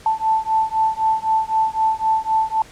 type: beating tone pair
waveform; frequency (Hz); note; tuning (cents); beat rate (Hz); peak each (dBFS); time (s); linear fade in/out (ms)
sine; 880 / 883.9; A5 / A5; 0 / +8; 3.9; -19; 0.06-2.62; 2
effects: pink hiss -44 dBFS RMS until 2.71 s + low-pass 9000 Hz 12 dB/octave